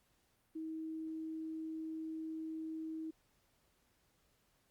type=tone; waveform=sine; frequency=318.8 Hz; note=D#4; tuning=42 cents sharp; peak=-40 dBFS; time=0.55-3.11 s; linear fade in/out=10 ms; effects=pink hiss -75 dBFS RMS until 4.7 s + Opus 48 kbps